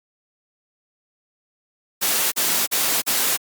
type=noise bursts; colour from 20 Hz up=white; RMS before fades=-20 dBFS; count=4; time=2.01-3.373 s; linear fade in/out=20 ms; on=310 ms; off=41 ms; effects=high-pass 200 Hz 12 dB/octave + Opus 48 kbps